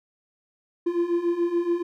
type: beating tone pair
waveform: triangle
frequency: 339.9 / 346.9 Hz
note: F4 / F4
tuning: -47 / -12 cents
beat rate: 7 Hz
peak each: -25 / -21 dBFS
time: 0.86-1.83 s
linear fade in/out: 10 ms
effects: none